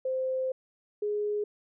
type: tone pair in turn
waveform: sine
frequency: 520 / 416.6 Hz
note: C5 / G#4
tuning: -11 / +5 cents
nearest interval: major third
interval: 384 cents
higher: first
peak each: -27 dBFS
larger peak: neither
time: 0.05-0.52 / 1.02-1.44 s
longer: first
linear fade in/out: 5 ms
effects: none

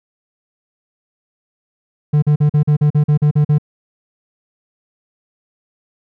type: tone bursts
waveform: triangle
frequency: 148.7 Hz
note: D3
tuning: 22 cents sharp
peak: -7 dBFS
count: 11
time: 2.13-3.584 s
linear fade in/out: 10 ms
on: 94 ms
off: 42 ms
effects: none

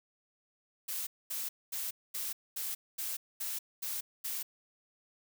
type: noise bursts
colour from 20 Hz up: blue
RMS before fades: -37 dBFS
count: 9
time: 0.88-4.43 s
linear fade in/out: 10 ms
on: 190 ms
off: 230 ms
effects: none

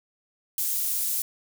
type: high-pass noise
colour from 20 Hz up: pink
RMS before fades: -27 dBFS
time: 0.58-1.22 s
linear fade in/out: 2 ms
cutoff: 11000 Hz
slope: 12 dB/octave
effects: none

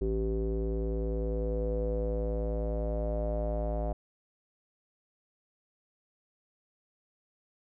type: tone with low-pass filter sweep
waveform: square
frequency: 55 Hz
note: A1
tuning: in tune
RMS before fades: -31 dBFS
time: 0.01-3.93 s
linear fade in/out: 5 ms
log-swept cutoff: 390 to 660 Hz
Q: 7.5
effects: none

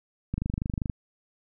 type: click train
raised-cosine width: 5 ms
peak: -16 dBFS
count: 15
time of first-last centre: 0.34-0.898 s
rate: 25.1 Hz
effects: none

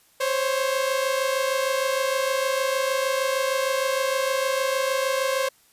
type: tone pair together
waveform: sawtooth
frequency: 523.5 / 550 Hz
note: C5 / C#5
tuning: +1 / -14 cents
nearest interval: minor second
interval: 85 cents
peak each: -20 / -22 dBFS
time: 0.2-5.49 s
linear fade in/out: 10 ms
effects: white hiss -59 dBFS RMS until 5.72 s + resampled to 32000 Hz

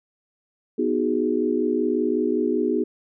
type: chord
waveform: sine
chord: G# minor seventh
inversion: first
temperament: equal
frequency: 246.9 / 311.1 / 370 / 415.3 Hz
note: B3 / D#4 / F#4 / G#4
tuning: 0 / 0 / 0 / 0 cents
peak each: -25 dBFS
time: 0.78-2.84 s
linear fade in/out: 10 ms
effects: none

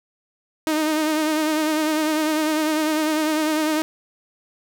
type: tone with vibrato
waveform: sawtooth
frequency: 309.8 Hz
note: D#4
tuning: 7 cents flat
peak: -15 dBFS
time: 0.67-3.82 s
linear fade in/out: 0 ms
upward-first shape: triangle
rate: 10 Hz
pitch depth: 51 cents each way
effects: none

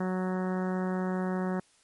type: harmonic tone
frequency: 185 Hz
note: F#3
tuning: in tune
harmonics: 1 / 2 / 3 / 4 / 5 / 6 / 7 / 8 / 9 / 10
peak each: -29 / -35 / -39 / -41 / -43 / -45 / -46 / -47 / -48 / -49 dBFS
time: 0-1.6 s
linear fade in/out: 5 ms
effects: white hiss -64 dBFS RMS until 1.83 s + MP3 48 kbps

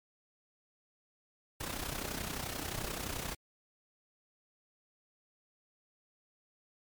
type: noise with amplitude modulation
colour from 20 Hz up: pink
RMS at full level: -36 dBFS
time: 1.6-3.35 s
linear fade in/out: 10 ms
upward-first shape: sine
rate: 31.5 Hz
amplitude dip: 65%
effects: MP3 96 kbps

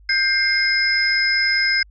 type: tone cluster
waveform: sine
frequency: 1575 / 2112 / 5090 Hz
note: G6 / C7 / D#8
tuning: +8 / +16 / +39 cents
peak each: -20 dBFS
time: 0.09-1.83 s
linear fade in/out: 5 ms
effects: added 50 Hz sine -45 dBFS peak until 1.9 s

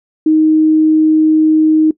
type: tone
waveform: sine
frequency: 312.6 Hz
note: D#4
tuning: 8 cents sharp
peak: -6 dBFS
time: 0.26-1.91 s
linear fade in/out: 5 ms
effects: noise-tail reverb RT60 0.1 s tail -19 dB re dry

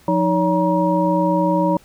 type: tone cluster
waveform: sine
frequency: 176.7 / 312 / 567 / 949 Hz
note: F3 / D#4 / C#5 / A#5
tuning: +21 / +5 / +39 / +31 cents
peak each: -20 dBFS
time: 0.08-1.77 s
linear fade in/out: 2 ms
effects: pink hiss -51 dBFS RMS until 1.84 s

